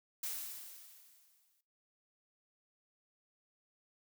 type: noise with exponential decay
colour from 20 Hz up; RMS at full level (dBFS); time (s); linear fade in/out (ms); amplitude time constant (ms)
blue; -38; 0.23-1.61; 5; 300
effects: noise-tail reverb RT60 0.3 s tail -17 dB re dry

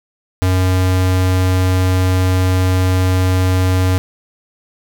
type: tone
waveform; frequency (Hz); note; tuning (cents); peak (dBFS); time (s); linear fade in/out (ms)
square; 92.5; F#2; 0; -12; 0.42-3.98; 0
effects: none

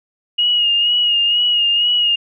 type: tone with vibrato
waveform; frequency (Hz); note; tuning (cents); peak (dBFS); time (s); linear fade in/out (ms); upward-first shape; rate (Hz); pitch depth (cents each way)
sine; 2870; F7; +47; -12; 0.38-2.16; 10; sine; 2.1; 37
effects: none

